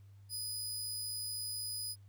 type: tone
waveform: 20% pulse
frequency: 4978 Hz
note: D#8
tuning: in tune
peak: -32 dBFS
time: 0.29-1.96 s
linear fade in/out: 50 ms
effects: added 99 Hz sine -54 dBFS peak until 2.08 s + pink hiss -75 dBFS RMS until 2.08 s